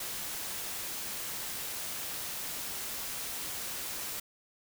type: noise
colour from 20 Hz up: white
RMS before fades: -38 dBFS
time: 0-4.2 s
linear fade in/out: 5 ms
effects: none